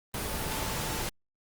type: tone in noise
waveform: sine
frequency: 880 Hz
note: A5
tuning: in tune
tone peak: -42 dBFS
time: 0.27-1.03 s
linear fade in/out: 2 ms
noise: pink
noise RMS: -33 dBFS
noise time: 0.14-1.09 s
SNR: -12 dB
effects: Opus 24 kbps

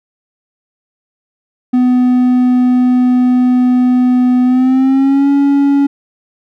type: tone with pitch glide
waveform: triangle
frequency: 250.1 to 280.7 Hz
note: B3 to C#4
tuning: +22 to +22 cents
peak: -5 dBFS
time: 1.73-5.87 s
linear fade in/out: 10 ms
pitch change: +200 cents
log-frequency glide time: 4.44-5.29 s
effects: none

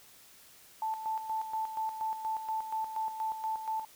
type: tone with tremolo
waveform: sine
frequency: 880 Hz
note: A5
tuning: in tune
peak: -30 dBFS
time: 0.82-3.85 s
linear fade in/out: 2 ms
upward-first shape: square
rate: 4.2 Hz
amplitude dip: 60%
effects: white hiss -57 dBFS RMS until 3.95 s

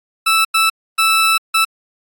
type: tone bursts at uneven times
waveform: 20% pulse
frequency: 1316 Hz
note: E6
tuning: 3 cents flat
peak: -6 dBFS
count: 4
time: 0.26-0.45 / 0.54-0.7 / 0.98-1.38 / 1.54-1.65 s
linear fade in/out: 10 ms
effects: AAC 64 kbps

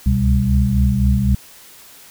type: tone cluster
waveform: sine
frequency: 66 / 69.9 / 125.2 / 198.4 Hz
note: C2 / C#2 / B2 / G3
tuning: +16 / +15 / +24 / +21 cents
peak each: -18 dBFS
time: 0.06-1.35 s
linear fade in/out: 5 ms
effects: white hiss -43 dBFS RMS until 2.1 s

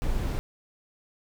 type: noise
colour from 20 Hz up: brown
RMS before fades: -27 dBFS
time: 0.02-0.39 s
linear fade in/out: 0 ms
effects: none

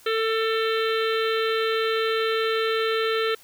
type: harmonic tone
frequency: 445.8 Hz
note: A4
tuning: 23 cents sharp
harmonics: 1 / 3 / 4 / 5 / 6 / 7 / 8 / 9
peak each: -23 / -28 / -32 / -35 / -36 / -34 / -37 / -36 dBFS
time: 0.06-3.35 s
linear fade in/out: 5 ms
effects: white hiss -52 dBFS RMS until 3.43 s

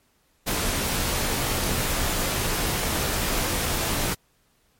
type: noise with comb filter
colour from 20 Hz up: pink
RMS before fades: -25 dBFS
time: 0.46-4.15 s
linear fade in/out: 20 ms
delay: 19 ms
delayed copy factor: -0.5
effects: pink hiss -65 dBFS RMS until 4.79 s + MP3 64 kbps

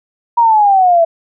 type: exponential sweep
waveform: sine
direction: down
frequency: 957 to 656 Hz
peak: -6 dBFS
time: 0.37-1.05 s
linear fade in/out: 10 ms
effects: none

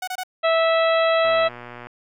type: tone bursts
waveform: sawtooth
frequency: 740 Hz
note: F#5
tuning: in tune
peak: -22 dBFS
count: 3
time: 0.02-0.235 s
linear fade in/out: 5 ms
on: 55 ms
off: 25 ms
type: harmonic tone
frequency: 655 Hz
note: E5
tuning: 11 cents flat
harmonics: 1 / 2 / 3 / 4 / 5 / 6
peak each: -17 / -23 / -27 / -29 / -31 / -33 dBFS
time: 0.43-1.49 s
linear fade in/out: 20 ms
type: click train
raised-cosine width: 0.5 ms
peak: -22 dBFS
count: 76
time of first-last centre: 1.25-1.87 s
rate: 121 Hz
effects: none

